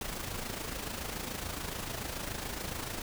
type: noise with amplitude modulation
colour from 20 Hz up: pink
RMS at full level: -36 dBFS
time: 0.01-3.02 s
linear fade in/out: 2 ms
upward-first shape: sine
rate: 27 Hz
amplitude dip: 55%
effects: none